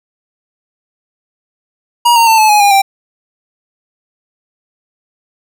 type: tone with pitch steps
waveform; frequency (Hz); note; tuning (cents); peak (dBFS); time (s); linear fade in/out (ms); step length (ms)
square; 953 / 922.7 / 893.3 / 864.9 / 837.3 / 810.7 / 784.9; A#5 / A#5 / A5 / A5 / G#5 / G#5 / G5; +38 / -18 / +26 / -30 / +14 / -42 / +2; -6; 2.05-2.82; 10; 110
effects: none